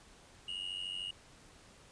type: tone with amplitude modulation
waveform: triangle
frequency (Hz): 2874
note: F7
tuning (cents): +49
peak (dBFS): -33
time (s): 0.48-1.11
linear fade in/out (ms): 5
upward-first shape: sine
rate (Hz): 93.4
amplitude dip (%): 80
effects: pink hiss -59 dBFS RMS until 1.91 s + resampled to 22050 Hz